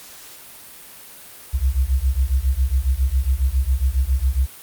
sine beating tone pair, 62.3 / 69.6 Hz, B1 / C#2, +16 / +8 cents, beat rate 7.3 Hz, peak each -19 dBFS, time 1.53-4.47 s, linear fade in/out 20 ms, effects white hiss -41 dBFS RMS until 4.62 s + Opus 48 kbps

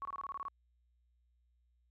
sine tone bursts, 1113 Hz, C#6, 7 cents sharp, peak -38 dBFS, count 9, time 0.02-0.483 s, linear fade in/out 0 ms, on 31 ms, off 23 ms, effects added 60 Hz sine -70 dBFS peak until 1.9 s

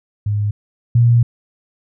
sine tone pair in turn, 103.83 / 118.62 Hz, G#2 / A#2, 0 / +31 cents, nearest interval major second, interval 231 cents, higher second, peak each -15 / -8 dBFS, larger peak second, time 0.26-0.51 / 0.95-1.23 s, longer second, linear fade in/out 5 ms, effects none

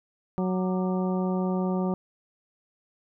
harmonic tone with a mistuned harmonic, 185 Hz, F#3, in tune, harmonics 1 / 2 / 3 / 4 / 5 / 6, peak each -25 / -31 / -35 / -37 / -39 / -41 dBFS, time 0.38-1.94 s, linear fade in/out 0 ms, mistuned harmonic 6, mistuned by +110 cents, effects none

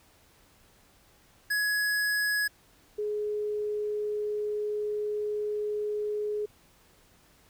square / sine tone pair in turn, 1679 / 419.8 Hz, G#6 / G#4, +18 / +19 cents, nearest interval 2 octaves, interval 2399 cents, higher first, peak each -26 / -28 dBFS, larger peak first, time 1.5-2.48 / 2.98-6.46 s, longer second, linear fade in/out 10 ms, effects pink hiss -61 dBFS RMS until 7.49 s

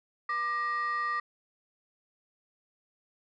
sine tone pair together, 1191 / 1890.6 Hz, D6 / A#6, +24 / +24 cents, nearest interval minor sixth, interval 800 cents, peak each -28 / -31 dBFS, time 0.29-1.2 s, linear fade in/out 5 ms, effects tanh soft clip ceiling -25 dBFS

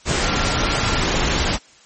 sine tone in noise, 1375 Hz, F6, 27 cents flat, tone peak -29 dBFS, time 0.2-1.01 s, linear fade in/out 50 ms, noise pink, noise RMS -19 dBFS, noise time 0.05-1.59 s, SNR -13 dB, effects white hiss -49 dBFS RMS until 1.85 s + MP3 32 kbps

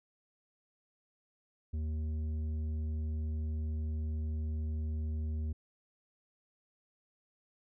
sine tone with tanh clipping, 77.78 Hz, D#2, in tune, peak -34 dBFS, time 1.73-5.53 s, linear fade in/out 10 ms, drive 8 dB, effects none

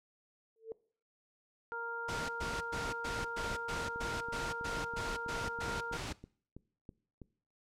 sine tone with exponential growth, 447.7 Hz, A4, 30 cents sharp, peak -35 dBFS, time 0.56-0.72 s, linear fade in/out 1 ms, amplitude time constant 33 ms
harmonic tone, 466.2 Hz, A#4, in tune, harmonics 1 / 2 / 3, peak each -44 / -43 / -40 dBFS, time 1.72-5.97 s, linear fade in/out 0 ms
pink noise bursts, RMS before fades -40 dBFS, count 13, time 2.08-6.13 s, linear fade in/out 10 ms, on 210 ms, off 110 ms
click train, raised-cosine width 3 ms, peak -35 dBFS, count 11, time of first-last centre 3.96-7.217 s, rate 3.07 Hz
effects noise-tail reverb RT60 0.5 s tail -21 dB re dry + low-pass 7000 Hz 12 dB/octave

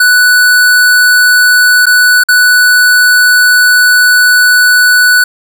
square tone with dropouts, 1484 Hz, F#6, 5 cents sharp, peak -4 dBFS, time 0-5.24 s, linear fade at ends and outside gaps 5 ms, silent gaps 1.857-1.866 / 2.237-2.286 s, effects none

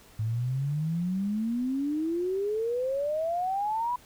sine exponential sweep, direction up, 106.6 to 996 Hz, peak -26 dBFS, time 0.19-3.96 s, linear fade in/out 5 ms, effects pink hiss -55 dBFS RMS until 4.05 s

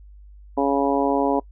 harmonic tone, 139.4 Hz, C#3, 10 cents sharp, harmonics 2 / 3 / 4 / 5 / 6 / 7, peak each -22 / -24 / -25 / -26 / -27 / -27 dBFS, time 0.57-1.4 s, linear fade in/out 10 ms, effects noise-tail reverb RT60 0.1 s tail -24 dB re dry + added 50 Hz sine -42 dBFS peak until 1.51 s

